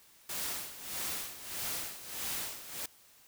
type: noise with tremolo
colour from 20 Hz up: white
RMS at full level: -36 dBFS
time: 0.29-2.86 s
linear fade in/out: 5 ms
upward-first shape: sine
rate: 1.6 Hz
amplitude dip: 75%
effects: white hiss -61 dBFS RMS until 3.27 s